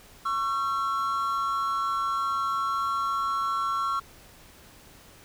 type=tone pair together; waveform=triangle; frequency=1104 / 1349.7 Hz; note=C#6 / E6; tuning=-7 / +40 cents; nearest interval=minor third; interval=347 cents; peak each=-26 dBFS; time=0.25-4 s; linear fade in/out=10 ms; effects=pink hiss -52 dBFS RMS until 5.24 s